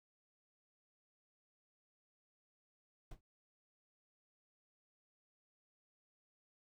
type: noise with exponential decay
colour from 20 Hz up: brown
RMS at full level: -42 dBFS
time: 3.11-3.21 s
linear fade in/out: 5 ms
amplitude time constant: 21 ms
effects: none